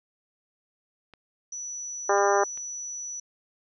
clicks, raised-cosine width 0.3 ms, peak -32 dBFS, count 3, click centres 1.137 / 2.182 / 2.575 s
sine tone, 5920 Hz, F#8, in tune, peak -33 dBFS, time 1.52-3.2 s, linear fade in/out 5 ms
harmonic tone, 200.5 Hz, G3, 39 cents sharp, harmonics 2 / 3 / 4 / 5 / 6 / 7 / 8 / 9, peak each -24 / -26 / -25 / -29 / -29 / -33 / -34 / -37 dBFS, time 2.09-2.44 s, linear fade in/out 5 ms
effects none

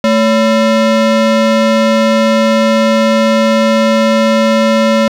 square ring-modulated tone, 392 Hz, G4, in tune, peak -5 dBFS, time 0.04-5.08 s, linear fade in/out 2 ms, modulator 171 Hz, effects low-pass 5000 Hz 12 dB/octave + 7-bit

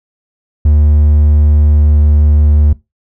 triangle tone with pitch glide, 75 to 74.52 Hz, D2 to D2, +37 to +26 cents, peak -3 dBFS, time 0.65-2.73 s, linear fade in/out 5 ms, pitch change -11 cents, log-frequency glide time 1.76-1.83 s, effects noise-tail reverb RT60 0.2 s tail -19 dB re dry

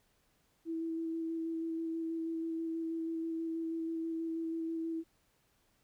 sine tone with vibrato, 327.3 Hz, E4, 12 cents flat, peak -34 dBFS, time 0.65-5.04 s, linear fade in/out 50 ms, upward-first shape square, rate 6.2 Hz, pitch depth 10 cents each way, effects pink hiss -73 dBFS RMS until 5.83 s

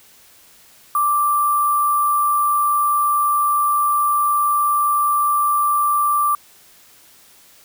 sine tone with sample-and-hold, 1174.7 Hz, D6, in tune, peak -14 dBFS, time 0.95-6.35 s, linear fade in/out 2 ms, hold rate 11025 Hz, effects white hiss -49 dBFS RMS until 7.64 s

